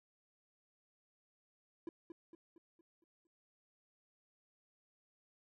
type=tone with echo; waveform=triangle; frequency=335.1 Hz; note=E4; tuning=29 cents sharp; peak=-39 dBFS; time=1.87-1.89 s; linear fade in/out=2 ms; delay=230 ms; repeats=6; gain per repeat=-6 dB; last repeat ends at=3.27 s; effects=none